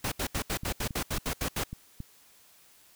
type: noise bursts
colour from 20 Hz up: pink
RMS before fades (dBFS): -31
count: 11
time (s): 0.04-1.638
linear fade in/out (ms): 5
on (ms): 78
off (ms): 74
type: click train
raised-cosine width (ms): 5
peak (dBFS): -25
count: 7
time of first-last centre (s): 0.36-2.004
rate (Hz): 3.65
effects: white hiss -59 dBFS RMS until 2.95 s